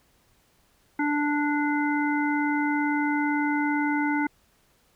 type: harmonic tone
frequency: 293.7 Hz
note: D4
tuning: in tune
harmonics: 1 / 3 / 5 / 7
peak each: -24 / -29 / -31 / -32 dBFS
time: 0.99-4.27 s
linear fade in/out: 5 ms
effects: pink hiss -64 dBFS RMS until 4.95 s